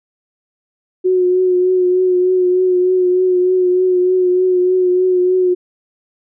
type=tone with vibrato; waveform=sine; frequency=365.6 Hz; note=F#4; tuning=21 cents flat; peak=-10 dBFS; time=1.04-5.55 s; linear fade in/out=20 ms; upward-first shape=triangle; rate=3.3 Hz; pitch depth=31 cents each way; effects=none